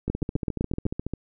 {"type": "two click trains", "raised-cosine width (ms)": 3, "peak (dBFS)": [-16, -12], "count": [16, 7], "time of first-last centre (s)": [[0.08, 1.136], [0.1, 0.864]], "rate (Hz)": [14.2, 7.85], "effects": []}